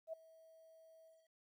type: tone with ADSR envelope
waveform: sine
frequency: 647 Hz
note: E5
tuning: 32 cents flat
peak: -40 dBFS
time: 0.07-1.3 s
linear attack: 61 ms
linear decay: 8 ms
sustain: -21 dB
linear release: 230 ms
effects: 13-bit